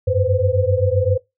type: tone cluster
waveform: sine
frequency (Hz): 92.4 / 100.1 / 498.1 / 519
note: F#2 / G2 / B4 / C5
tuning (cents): -2 / +37 / +15 / -14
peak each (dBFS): -20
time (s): 0.07-1.18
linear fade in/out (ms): 10
effects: noise-tail reverb RT60 0.2 s tail -22 dB re dry